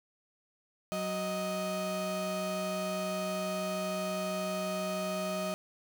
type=tone pair together; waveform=35% pulse; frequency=186.08 / 625 Hz; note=F#3 / D#5; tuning=+10 / +8 cents; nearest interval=octave + major sixth; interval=2098 cents; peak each=-35 / -32 dBFS; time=0.92-5.54 s; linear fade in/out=0 ms; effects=none